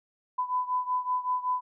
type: beating tone pair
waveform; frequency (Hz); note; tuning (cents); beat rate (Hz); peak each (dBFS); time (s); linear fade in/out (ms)
sine; 1000 / 1005.3; B5 / B5; +21 / +30; 5.3; -28 / -31; 0.38-1.61; 10
effects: none